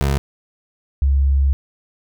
25% pulse / sine tone pair in turn, 69.3 / 68.74 Hz, C#2 / C#2, 0 / -14 cents, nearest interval unison, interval 14 cents, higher first, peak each -12 dBFS, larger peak neither, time 0.01-0.18 / 1.02-1.53 s, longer second, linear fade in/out 0 ms, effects none

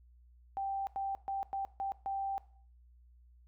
sine tone bursts at uneven times, 784 Hz, G5, in tune, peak -33 dBFS, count 6, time 0.57-0.87 / 0.96-1.15 / 1.28-1.43 / 1.53-1.65 / 1.8-1.92 / 2.06-2.38 s, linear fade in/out 0 ms, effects noise-tail reverb RT60 0.5 s tail -18 dB re dry + added 60 Hz sine -58 dBFS peak until 3.47 s

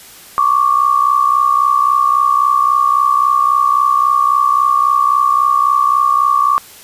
sine tone pair together, 1108.7 / 1172.4 Hz, C#6 / D6, 0 / -3 cents, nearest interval minor second, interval 97 cents, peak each -12 dBFS, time 0.38-6.58 s, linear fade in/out 0 ms, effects white hiss -38 dBFS RMS until 6.83 s + resampled to 32000 Hz

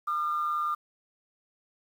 sine tone pair together, 1204.9 / 1363 Hz, D6 / F6, +44 / -43 cents, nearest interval major second, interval 213 cents, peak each -26 / -35 dBFS, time 0.07-0.75 s, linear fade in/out 10 ms, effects tanh soft clip ceiling -20 dBFS + 9-bit

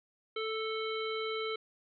harmonic tone with a mistuned harmonic, 440 Hz, A4, in tune, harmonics 1 / 3 / 5 / 7 / 9, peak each -35 / -40 / -42 / -43 / -45 dBFS, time 0.36-1.56 s, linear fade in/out 5 ms, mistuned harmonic 7, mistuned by +21 cents, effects none

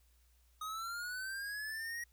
square linear sweep, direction up, 1244.5 to 1900 Hz, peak -40 dBFS, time 0.61-2.04 s, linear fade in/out 5 ms, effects added 60 Hz sine -66 dBFS peak until 2.12 s + white hiss -74 dBFS RMS until 2.12 s

